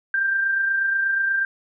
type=tone with amplitude modulation; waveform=sine; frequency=1581 Hz; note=G6; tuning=14 cents sharp; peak=-17 dBFS; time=0.14-1.45 s; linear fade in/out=2 ms; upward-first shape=sine; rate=28.3 Hz; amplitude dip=35%; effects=none